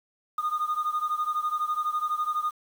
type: beating tone pair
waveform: sine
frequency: 1221 / 1233 Hz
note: D#6 / D#6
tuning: -33 / -16 cents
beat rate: 12 Hz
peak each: -26 / -28 dBFS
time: 0.38-2.51 s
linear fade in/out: 5 ms
effects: tanh soft clip ceiling -21 dBFS + 8-bit